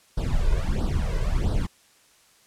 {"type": "noise with flanger", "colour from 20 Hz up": "brown", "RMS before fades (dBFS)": -23, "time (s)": [0.17, 1.67], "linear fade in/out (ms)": 10, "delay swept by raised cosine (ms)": [0.21, 2.01], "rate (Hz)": 1.5, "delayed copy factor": 1, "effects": ["white hiss -58 dBFS RMS until 2.46 s", "low-pass 10000 Hz 12 dB/octave"]}